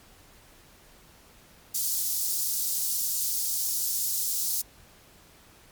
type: high-pass noise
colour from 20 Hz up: white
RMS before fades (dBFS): -28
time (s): 1.74-4.62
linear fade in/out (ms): 10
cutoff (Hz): 4900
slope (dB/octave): 24
effects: pink hiss -55 dBFS RMS until 5.71 s + MP3 96 kbps